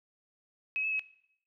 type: tone with pitch steps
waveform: sine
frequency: 2554 / 2602 / 2562 Hz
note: D#7 / E7 / E7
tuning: +45 / -23 / -50 cents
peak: -29 dBFS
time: 0.76-0.994 s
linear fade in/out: 0 ms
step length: 78 ms
effects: noise-tail reverb RT60 0.7 s tail -18 dB re dry